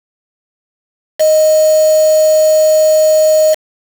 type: tone with quantisation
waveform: sine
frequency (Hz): 622.3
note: D#5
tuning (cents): 0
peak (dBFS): -6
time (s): 1.19-3.55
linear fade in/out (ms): 20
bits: 3
effects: none